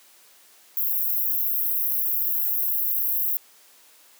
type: high-pass noise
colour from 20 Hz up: pink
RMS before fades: -24 dBFS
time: 0.77-3.37 s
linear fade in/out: 0 ms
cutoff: 12000 Hz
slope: 96 dB/octave
effects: white hiss -54 dBFS RMS until 4.19 s + high-pass 300 Hz 12 dB/octave